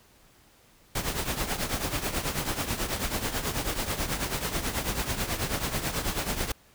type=noise with tremolo; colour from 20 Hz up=pink; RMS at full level=-27 dBFS; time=0.95-6.52 s; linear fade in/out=5 ms; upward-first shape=triangle; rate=9.2 Hz; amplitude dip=75%; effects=pink hiss -59 dBFS RMS until 6.74 s